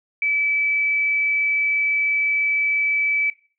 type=tone with frequency modulation; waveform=sine; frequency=2303 Hz; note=D7; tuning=34 cents flat; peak=-18 dBFS; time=0.22-3.3 s; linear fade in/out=2 ms; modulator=34 Hz; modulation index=0.33; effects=noise-tail reverb RT60 0.4 s tail -19 dB re dry